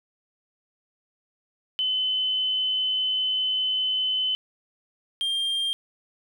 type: tone pair in turn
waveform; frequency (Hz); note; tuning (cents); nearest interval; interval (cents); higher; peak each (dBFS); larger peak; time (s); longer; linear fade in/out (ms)
sine / triangle; 3035 / 3195; F#7 / G7; +43 / +32; minor second; 89; second; -22; neither; 1.79-4.35 / 5.21-5.73; first; 0
effects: none